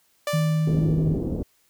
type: tone with exponential decay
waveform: sawtooth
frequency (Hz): 587.3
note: D5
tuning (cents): 0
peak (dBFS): -19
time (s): 0.27-1.19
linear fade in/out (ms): 2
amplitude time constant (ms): 200
type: tone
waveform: sine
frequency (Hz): 157.3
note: D#3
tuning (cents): +19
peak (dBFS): -19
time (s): 0.33-1.15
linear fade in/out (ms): 10
type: low-pass noise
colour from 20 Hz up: white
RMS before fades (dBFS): -27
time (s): 0.67-1.43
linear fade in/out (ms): 5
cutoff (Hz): 370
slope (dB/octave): 24
effects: white hiss -64 dBFS RMS until 1.69 s